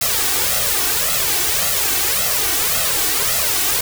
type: noise with flanger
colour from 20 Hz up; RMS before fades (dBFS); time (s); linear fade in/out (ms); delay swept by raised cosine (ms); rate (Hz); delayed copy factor
white; -18; 0.01-3.81; 5; 1.5 to 2.7; 1.8; +0.75
effects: none